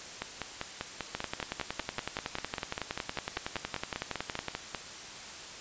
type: two click trains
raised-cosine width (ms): 0.3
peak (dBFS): -16 / -17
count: 37 / 24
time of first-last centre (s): 1.15-4.483 / 0.22-4.748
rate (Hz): 10.8 / 5.08
effects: white hiss -44 dBFS RMS until 5.6 s + resampled to 16000 Hz